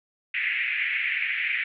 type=band-pass noise; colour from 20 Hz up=pink; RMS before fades=-27 dBFS; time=0.34-1.64 s; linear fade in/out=5 ms; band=1900 to 2500 Hz; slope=48 dB/octave; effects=none